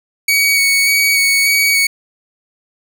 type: tone with vibrato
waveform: sawtooth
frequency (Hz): 2241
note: C#7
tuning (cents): +18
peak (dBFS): -7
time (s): 0.28-1.87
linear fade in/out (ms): 5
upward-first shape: square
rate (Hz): 1.7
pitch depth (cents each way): 12
effects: none